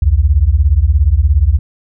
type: beating tone pair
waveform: sine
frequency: 63.9 / 80.9 Hz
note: C2 / E2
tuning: -40 / -32 cents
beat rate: 17 Hz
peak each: -10 dBFS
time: 0.02-1.59 s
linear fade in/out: 5 ms
effects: none

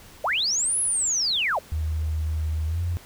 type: linear two-way sweep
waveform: sine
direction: up then down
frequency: 493.9 to 10810 to 493.9 Hz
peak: -21 dBFS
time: 0.24-1.59 s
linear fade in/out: 5 ms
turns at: 0.8 s
type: tone with pitch glide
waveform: sine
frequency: 78.3 to 86.88 Hz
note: D#2 to F2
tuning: +11 to -8 cents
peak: -23 dBFS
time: 1.72-2.97 s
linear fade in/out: 0 ms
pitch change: +181 cents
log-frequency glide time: 2.67-2.81 s
effects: pink hiss -48 dBFS RMS until 3.05 s

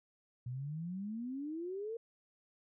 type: exponential sweep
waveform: sine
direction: up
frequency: 119.5 to 468.6 Hz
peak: -38 dBFS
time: 0.46-1.97 s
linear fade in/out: 5 ms
effects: none

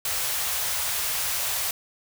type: band-stop noise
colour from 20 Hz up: white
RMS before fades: -27 dBFS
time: 0.05-1.71 s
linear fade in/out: 2 ms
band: 130 to 520 Hz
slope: 24 dB/octave
effects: none

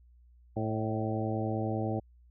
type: harmonic tone with a mistuned harmonic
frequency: 110 Hz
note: A2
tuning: in tune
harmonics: 1 / 2 / 3 / 4 / 5 / 6 / 7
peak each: -33 / -36 / -36 / -40 / -39 / -41 / -39 dBFS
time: 0.56-2 s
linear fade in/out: 10 ms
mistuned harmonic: 6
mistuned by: -42 cents
effects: added 60 Hz sine -56 dBFS peak until 2.3 s

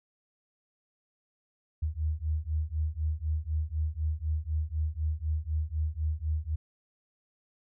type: beating tone pair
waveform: sine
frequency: 75.8 / 79.8 Hz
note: D#2 / D#2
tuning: -45 / +44 cents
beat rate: 4 Hz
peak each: -31 dBFS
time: 1.82-6.56 s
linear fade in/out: 10 ms
effects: none

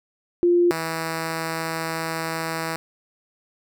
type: tone pair in turn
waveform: sine / 5% pulse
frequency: 349.2 / 162.72 Hz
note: F4 / E3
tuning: 0 / -22 cents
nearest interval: octave + minor second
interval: 1322 cents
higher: first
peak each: -14 dBFS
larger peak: neither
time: 0.43-0.71 / 0.71-2.76 s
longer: second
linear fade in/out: 0 ms
effects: none

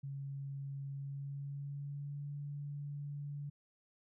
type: tone with pitch glide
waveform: sine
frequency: 138.59 to 144.06 Hz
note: C#3 to D3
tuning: 0 to -33 cents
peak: -40 dBFS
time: 0.03-3.5 s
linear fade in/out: 10 ms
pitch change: +67 cents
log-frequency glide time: 0.93-2.31 s
effects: none

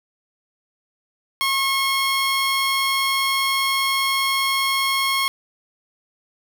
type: tone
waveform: 15% pulse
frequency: 1085 Hz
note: C#6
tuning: 37 cents flat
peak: -12 dBFS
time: 1.41-5.28 s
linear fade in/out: 0 ms
effects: none

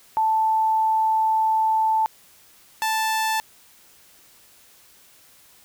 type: tone pair in turn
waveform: sine / sawtooth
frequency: 880 / 880 Hz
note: A5 / A5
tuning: 0 / 0 cents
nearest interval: unison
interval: 0 cents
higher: neither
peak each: -17 dBFS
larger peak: neither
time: 0.17-2.06 / 2.82-3.4 s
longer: first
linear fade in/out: 0 ms
effects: white hiss -53 dBFS RMS until 5.64 s

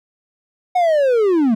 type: linear sweep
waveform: triangle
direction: down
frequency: 741 to 208.9 Hz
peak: -10 dBFS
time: 0.75-1.55 s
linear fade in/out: 10 ms
effects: none

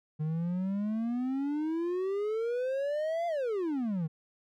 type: exponential two-way sweep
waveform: triangle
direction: up then down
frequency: 150.9 to 696 to 150.9 Hz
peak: -27 dBFS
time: 0.19-4.08 s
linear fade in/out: 20 ms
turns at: 3.27 s
effects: none

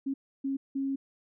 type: tone bursts at uneven times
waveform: sine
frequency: 272.2 Hz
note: C#4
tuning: 31 cents flat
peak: -28 dBFS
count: 3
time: 0.06-0.14 / 0.44-0.57 / 0.75-0.96 s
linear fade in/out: 10 ms
effects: none

